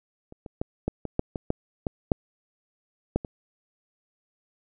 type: clicks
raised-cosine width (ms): 2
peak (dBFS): -30 / -25 / -14 / -12 / -18 / -9 / -17 / -10 / -13 / -6 / -9 / -21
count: 12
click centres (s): 0.324 / 0.462 / 0.615 / 0.88 / 1.053 / 1.194 / 1.358 / 1.504 / 1.868 / 2.118 / 3.16 / 3.248
effects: none